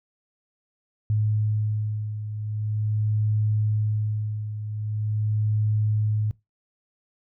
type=beating tone pair; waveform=sine; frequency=106.7 / 107.13 Hz; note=G#2 / A2; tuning=+47 / -46 cents; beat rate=0.43 Hz; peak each=-23 / -29 dBFS; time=1.1-6.31 s; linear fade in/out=0 ms; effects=noise-tail reverb RT60 0.2 s tail -21 dB re dry